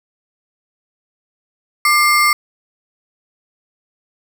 square ring-modulated tone, 1651 Hz, G#6, 11 cents flat, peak -8 dBFS, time 1.85-2.33 s, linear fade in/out 2 ms, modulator 460 Hz, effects none

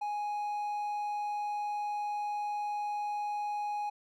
triangle tone, 830.6 Hz, G#5, in tune, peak -30 dBFS, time 0.01-3.9 s, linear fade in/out 10 ms, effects none

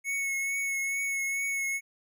square tone with vibrato, 2200 Hz, C#7, 14 cents flat, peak -29 dBFS, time 0.04-1.81 s, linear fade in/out 50 ms, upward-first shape triangle, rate 2.3 Hz, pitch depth 24 cents each way, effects none

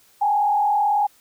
sine tone with frequency modulation, 826 Hz, G#5, 10 cents flat, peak -16 dBFS, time 0.21-1.07 s, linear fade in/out 10 ms, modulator 38.3 Hz, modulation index 0.81, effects white hiss -56 dBFS RMS until 1.2 s

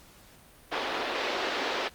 pink band-pass noise, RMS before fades -31 dBFS, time 0.71-1.89 s, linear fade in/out 20 ms, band 330 to 4300 Hz, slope 24 dB/octave, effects pink hiss -55 dBFS RMS until 1.94 s + Opus 48 kbps

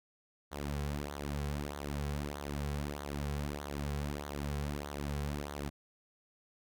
sawtooth tone with flanger, 72.3 Hz, D2, 27 cents flat, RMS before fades -38 dBFS, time 0.51-5.7 s, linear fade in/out 20 ms, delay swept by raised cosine 0.38 to 3.38 ms, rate 1.6 Hz, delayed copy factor -0.7, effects none

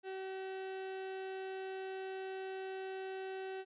35% pulse tone, 381.1 Hz, G4, 49 cents flat, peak -39 dBFS, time 0.03-3.65 s, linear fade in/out 50 ms, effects resampled to 8000 Hz

